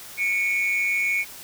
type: tone pair together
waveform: sine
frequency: 2217 / 2411 Hz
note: C#7 / D7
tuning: 0 / +45 cents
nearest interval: minor second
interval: 145 cents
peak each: -20 / -24 dBFS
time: 0.17-1.25 s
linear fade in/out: 50 ms
effects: tanh soft clip ceiling -17 dBFS + white hiss -41 dBFS RMS until 1.43 s